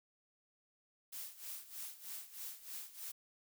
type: noise with tremolo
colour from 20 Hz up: blue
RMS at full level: -45 dBFS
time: 1.12-3.12 s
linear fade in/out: 10 ms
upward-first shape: sine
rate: 3.2 Hz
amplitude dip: 80%
effects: none